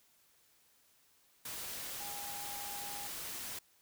sine tone in noise, 815 Hz, G#5, 33 cents flat, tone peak -47 dBFS, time 2-3.07 s, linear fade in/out 5 ms, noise white, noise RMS -43 dBFS, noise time 1.45-3.59 s, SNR -7 dB, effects white hiss -69 dBFS RMS until 3.81 s

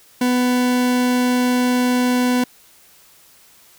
40% pulse tone, 248.6 Hz, B3, 12 cents sharp, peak -14 dBFS, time 0.21-2.44 s, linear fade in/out 5 ms, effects white hiss -50 dBFS RMS until 3.78 s

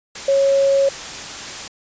sine tone in noise, 550 Hz, C#5, 14 cents flat, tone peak -12 dBFS, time 0.28-0.89 s, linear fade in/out 5 ms, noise white, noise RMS -30 dBFS, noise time 0.15-1.68 s, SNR +15 dB, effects resampled to 16000 Hz

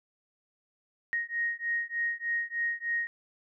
sine beating tone pair, 1869 / 1872.3 Hz, A#6 / A#6, +4 / +7 cents, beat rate 3.3 Hz, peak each -32 / -32 dBFS, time 1.13-3.07 s, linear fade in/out 0 ms, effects none

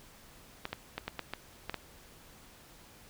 clicks, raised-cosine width 0.3 ms, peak -19 dBFS, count 8, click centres 0.654 / 0.73 / 0.98 / 1.08 / 1.193 / 1.336 / 1.696 / 1.743 s, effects pink hiss -56 dBFS RMS until 3.09 s

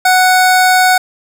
25% pulse tone, 740 Hz, F#5, in tune, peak -3 dBFS, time 0.05-0.98 s, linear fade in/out 5 ms, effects none

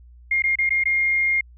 sine tone with dropouts, 2127 Hz, C7, 28 cents sharp, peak -17 dBFS, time 0.31-1.41 s, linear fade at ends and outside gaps 5 ms, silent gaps 0.422-0.438 / 0.556-0.586 / 0.693-0.705 / 0.838-0.855 s, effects added 60 Hz sine -44 dBFS peak until 1.57 s

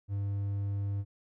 triangle tone, 100 Hz, G2, 35 cents sharp, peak -28 dBFS, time 0.08-1.05 s, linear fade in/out 50 ms, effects none

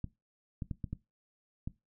clicks, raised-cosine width 5 ms, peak -24 dBFS, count 6, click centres 0.043 / 0.622 / 0.712 / 0.842 / 0.93 / 1.675 s, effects noise-tail reverb RT60 0.2 s tail -18 dB re dry

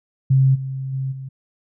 sine tone with level steps, 133.4 Hz, C3, 34 cents sharp, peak -11 / -24 / -21 / -29 dBFS, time 0.3-1.29 s, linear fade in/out 10 ms, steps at 0.54 / 0.92 / 1.11 s, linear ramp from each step 20 ms, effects none

